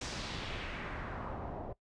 pink noise with low-pass filter sweep, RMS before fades -41 dBFS, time 0.01-1.73 s, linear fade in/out 5 ms, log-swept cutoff 6300 to 610 Hz, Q 1.7, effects noise-tail reverb RT60 0.1 s tail -18 dB re dry + resampled to 22050 Hz

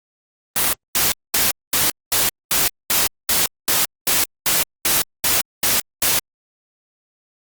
white noise bursts, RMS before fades -17 dBFS, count 15, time 0.56-6.19 s, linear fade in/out 2 ms, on 170 ms, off 220 ms, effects Opus 32 kbps

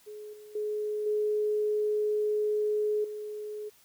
sine tone with level steps, 422.5 Hz, G#4, 30 cents sharp, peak -40 / -46 / -29 / -25 / -35 dBFS, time 0.06-3.7 s, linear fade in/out 20 ms, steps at 0.33 / 0.55 / 1.06 / 3.04 s, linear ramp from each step 5 ms, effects white hiss -61 dBFS RMS until 3.84 s

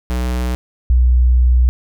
square / sine tone pair in turn, 61.74 / 61.74 Hz, B1 / B1, 0 / 0 cents, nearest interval unison, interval 0 cents, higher neither, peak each -17 / -8 dBFS, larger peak second, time 0.1-0.55 / 0.9-1.69 s, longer second, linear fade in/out 0 ms, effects none

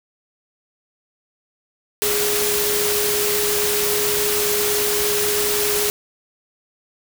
sine tone in noise, 415.3 Hz, G#4, in tune, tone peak -22 dBFS, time 2.02-5.9 s, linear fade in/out 0 ms, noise white, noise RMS -21 dBFS, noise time 2.02-5.9 s, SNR -4 dB, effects none

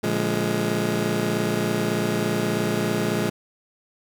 20% pulse chord, Bb dominant seventh, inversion none, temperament just, 116.54 / 145.68 / 174.81 / 209.8 Hz, Bb2 / D3 / F3 / Ab3, 0 / -14 / +2 / +18 cents, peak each -24 / -26 / -23 / -20 dBFS, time 0.03-3.3 s, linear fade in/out 10 ms, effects none

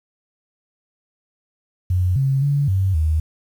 sine tone with pitch steps, 90.8 / 135.3 / 142.6 / 95.5 / 78.4 Hz, F#2 / C#3 / C#3 / G2 / D#2, -32 / -42 / +49 / -45 / +14 cents, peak -15 dBFS, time 1.9-3.2 s, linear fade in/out 5 ms, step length 260 ms, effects 8-bit

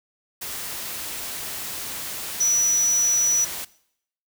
sine tone in noise, 5900 Hz, F#8, 6 cents flat, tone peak -17 dBFS, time 2.4-3.45 s, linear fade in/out 10 ms, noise white, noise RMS -32 dBFS, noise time 0.41-3.65 s, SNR +12 dB, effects noise-tail reverb RT60 0.7 s tail -20 dB re dry

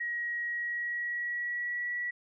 sine tone with pitch glide, 1900 to 1939.9 Hz, A#6 to B6, +33 to -32 cents, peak -31 dBFS, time 0-2.11 s, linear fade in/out 10 ms, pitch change +35 cents, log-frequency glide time 0.46-1.92 s, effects none

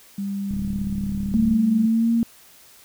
sine tone, 198.6 Hz, G3, 23 cents sharp, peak -24 dBFS, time 0.18-1.86 s, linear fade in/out 5 ms
click train, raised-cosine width 5 ms, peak -19 dBFS, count 38, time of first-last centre 0.51-1.538 s, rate 36 Hz
sine tone with pitch glide, 223 to 231.4 Hz, A3 to A#3, +23 to -13 cents, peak -16 dBFS, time 1.34-2.23 s, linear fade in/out 0 ms, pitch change +64 cents, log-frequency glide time 1.86-2.11 s
effects white hiss -50 dBFS RMS until 2.84 s

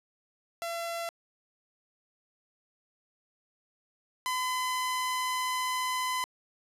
sawtooth tone pair in turn, 677 / 1014.4 Hz, E5 / B5, +46 / +46 cents, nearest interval perfect fifth, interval 700 cents, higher second, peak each -29 / -25 dBFS, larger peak second, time 0.62-1.09 / 4.26-6.24 s, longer second, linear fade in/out 0 ms, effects resampled to 32000 Hz + 10-bit

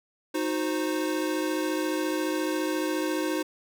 square chord, C diminished, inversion first, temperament equal with one note detuned, 311.1 / 365.5 / 523.3 Hz, Eb4 / Gb4 / C5, 0 / -21 / 0 cents, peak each -29 / -32 / -34 dBFS, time 0.34-3.43 s, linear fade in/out 10 ms, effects none

